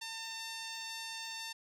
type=tone with band-pass filter; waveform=sawtooth; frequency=902 Hz; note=A5; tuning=43 cents sharp; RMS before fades=-43 dBFS; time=0.01-1.53 s; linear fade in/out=10 ms; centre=4700 Hz; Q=1.1; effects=none